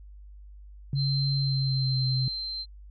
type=tone with pitch glide; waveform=sine; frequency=138.59 to 129.31 Hz; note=C#3 to C3; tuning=0 to -20 cents; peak=-24 dBFS; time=0.93-2.28 s; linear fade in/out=2 ms; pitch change=-120 cents; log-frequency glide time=1.3-2.04 s
type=tone with tremolo; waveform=sine; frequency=4120 Hz; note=C8; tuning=28 cents flat; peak=-29 dBFS; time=0.95-2.66 s; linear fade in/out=50 ms; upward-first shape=triangle; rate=1.1 Hz; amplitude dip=25%
effects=added 50 Hz sine -44 dBFS peak until 2.9 s